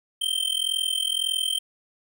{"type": "tone with amplitude modulation", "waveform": "square", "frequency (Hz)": 3128, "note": "G7", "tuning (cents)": -4, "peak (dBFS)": -20, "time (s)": [0.21, 1.59], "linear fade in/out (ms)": 10, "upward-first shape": "sine", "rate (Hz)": 41.8, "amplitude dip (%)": 90, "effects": []}